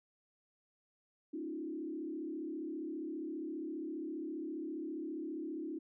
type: tone with frequency modulation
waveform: sine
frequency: 313.1 Hz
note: D#4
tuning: 11 cents sharp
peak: -38 dBFS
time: 1.33-5.79 s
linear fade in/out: 10 ms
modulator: 34.9 Hz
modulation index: 1.2
effects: none